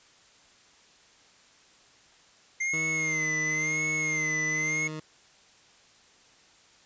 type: tone with vibrato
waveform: square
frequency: 2093 Hz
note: C7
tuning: in tune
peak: -27 dBFS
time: 2.6-4.88 s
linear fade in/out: 10 ms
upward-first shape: sine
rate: 0.96 Hz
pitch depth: 84 cents each way
type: tone with pitch glide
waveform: 20% pulse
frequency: 159.1 to 155.38 Hz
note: D#3 to D#3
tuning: +39 to -2 cents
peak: -30 dBFS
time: 2.73-5 s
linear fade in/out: 5 ms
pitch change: -41 cents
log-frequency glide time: 2.91-3.36 s
effects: white hiss -58 dBFS RMS until 6.85 s + resampled to 16000 Hz